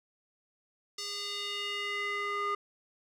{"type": "tone with band-pass filter sweep", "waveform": "square", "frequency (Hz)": 407.4, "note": "G#4", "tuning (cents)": -33, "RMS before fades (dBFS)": -35, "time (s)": [0.98, 2.55], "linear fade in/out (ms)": 5, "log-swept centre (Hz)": [5300, 1300], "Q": 2.5, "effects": []}